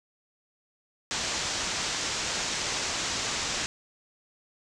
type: low-pass noise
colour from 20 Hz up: white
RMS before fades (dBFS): -31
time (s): 1.11-3.66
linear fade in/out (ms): 0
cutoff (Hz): 7400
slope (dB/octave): 48
effects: none